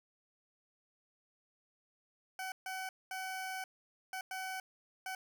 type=tone bursts at uneven times; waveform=20% pulse; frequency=755 Hz; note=F#5; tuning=35 cents sharp; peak=-34 dBFS; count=6; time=2.39-2.52 / 2.66-2.89 / 3.11-3.64 / 4.13-4.21 / 4.31-4.6 / 5.06-5.15 s; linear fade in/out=2 ms; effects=none